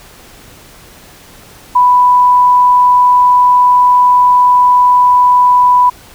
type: tone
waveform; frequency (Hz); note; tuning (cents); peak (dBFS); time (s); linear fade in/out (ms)
sine; 990; B5; +4; -4; 1.75-5.9; 10
effects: pink hiss -38 dBFS RMS until 6.14 s